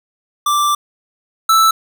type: tone pair in turn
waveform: square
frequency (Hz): 1174.7 / 1318.6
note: D6 / E6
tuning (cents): 0 / 0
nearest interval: major second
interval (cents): 200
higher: second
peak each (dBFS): -13 / -9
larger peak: second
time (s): 0.46-0.75 / 1.49-1.71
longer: first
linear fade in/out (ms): 5
effects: none